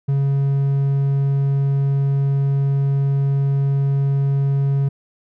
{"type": "tone", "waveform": "triangle", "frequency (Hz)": 138.59, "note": "C#3", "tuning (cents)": 0, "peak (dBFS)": -13, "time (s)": [0.08, 4.89], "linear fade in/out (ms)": 10, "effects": []}